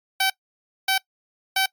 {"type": "tone bursts", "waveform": "10% pulse", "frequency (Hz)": 768, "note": "G5", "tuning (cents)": -36, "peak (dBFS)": -10, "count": 3, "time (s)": [0.2, 1.66], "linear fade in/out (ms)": 5, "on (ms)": 100, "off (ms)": 580, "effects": ["noise-tail reverb RT60 0.1 s tail -22 dB re dry", "MP3 96 kbps"]}